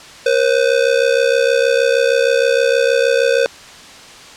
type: ring-modulated tone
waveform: square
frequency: 506 Hz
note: B4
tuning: 42 cents sharp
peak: -9 dBFS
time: 0.26-3.46 s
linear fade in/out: 0 ms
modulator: 33.2 Hz
effects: white hiss -37 dBFS RMS until 4.36 s + low-pass 6000 Hz 12 dB/octave